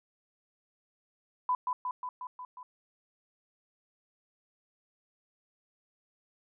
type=tone with echo; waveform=sine; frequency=1000 Hz; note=B5; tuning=21 cents sharp; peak=-25 dBFS; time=1.49-1.55 s; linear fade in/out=2 ms; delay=180 ms; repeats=6; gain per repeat=-3 dB; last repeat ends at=2.63 s; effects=none